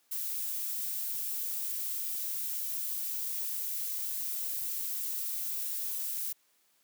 violet noise, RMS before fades -35 dBFS, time 0.11-6.33 s, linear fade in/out 10 ms, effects white hiss -70 dBFS RMS until 6.83 s + high-pass 200 Hz 12 dB/octave

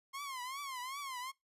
sawtooth tone with vibrato, 1063 Hz, C6, 27 cents sharp, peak -37 dBFS, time 0.13-1.32 s, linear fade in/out 20 ms, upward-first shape triangle, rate 2.6 Hz, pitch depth 160 cents each way, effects noise-tail reverb RT60 0.2 s tail -24 dB re dry + resampled to 32000 Hz

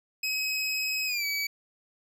25% pulse tone with pitch glide, 2547 to 2282 Hz, D#7 to C#7, +40 to +50 cents, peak -24 dBFS, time 0.23-1.47 s, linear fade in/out 5 ms, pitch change -190 cents, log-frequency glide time 1.06-1.25 s, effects none

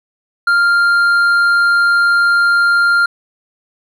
sine tone with hard clipping, 1396.9 Hz, F6, in tune, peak -10 dBFS, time 0.47-3.06 s, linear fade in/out 5 ms, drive 4 dB, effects none

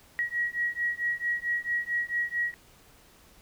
sine beating tone pair, 1906 / 1910.5 Hz, A#6 / A#6, +38 / +42 cents, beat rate 4.5 Hz, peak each -30 dBFS, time 0.19-2.54 s, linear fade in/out 0 ms, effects pink hiss -57 dBFS RMS until 3.41 s

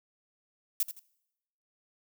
violet noise with echo, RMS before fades -27 dBFS, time 0.8-0.83 s, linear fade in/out 2 ms, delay 82 ms, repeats 2, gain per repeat -11 dB, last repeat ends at 0.994 s, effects noise-tail reverb RT60 0.9 s tail -25 dB re dry

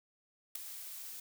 blue noise with ADSR envelope, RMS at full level -34 dBFS, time 0.55-1.2 s, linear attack 7 ms, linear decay 3 ms, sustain -12 dB, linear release 4 ms, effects none

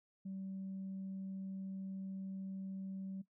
sine tone, 191.9 Hz, G3, 37 cents flat, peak -40 dBFS, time 0.25-3.22 s, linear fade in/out 10 ms, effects noise-tail reverb RT60 0.1 s tail -17 dB re dry + tanh soft clip ceiling -38 dBFS

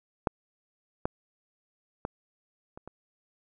clicks, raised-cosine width 1 ms, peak -10 / -13 / -17 / -29 / -28 dBFS, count 5, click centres 0.272 / 1.055 / 2.051 / 2.775 / 2.876 s, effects none

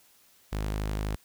sawtooth tone, 52 Hz, G#1, 3 cents sharp, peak -25 dBFS, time 0.52-1.16 s, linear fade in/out 10 ms, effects white hiss -61 dBFS RMS until 1.24 s

